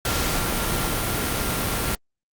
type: tone in noise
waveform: sine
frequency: 1380 Hz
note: F6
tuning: 21 cents flat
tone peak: -34 dBFS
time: 0.05-1.95 s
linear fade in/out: 2 ms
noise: pink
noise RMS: -24 dBFS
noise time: 0.05-1.95 s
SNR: -13 dB
effects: Opus 48 kbps